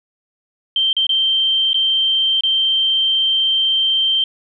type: tone with dropouts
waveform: sine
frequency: 3136 Hz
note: G7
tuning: in tune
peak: -13 dBFS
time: 0.76-4.24 s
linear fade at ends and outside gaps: 2 ms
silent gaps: 0.93-0.966 / 1.068-1.092 / 1.732-1.743 / 2.408-2.435 s
effects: none